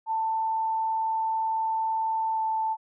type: tone with pitch glide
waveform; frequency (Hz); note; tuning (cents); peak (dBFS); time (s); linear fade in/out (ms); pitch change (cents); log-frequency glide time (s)
sine; 889 to 882.9; A5 to A5; +18 to +6; -24; 0.06-2.77; 50; -12; 2.33-2.39
effects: none